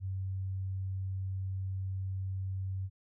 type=tone; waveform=sine; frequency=95.2 Hz; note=F#2; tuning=50 cents sharp; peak=-33 dBFS; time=0-2.9 s; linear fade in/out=50 ms; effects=none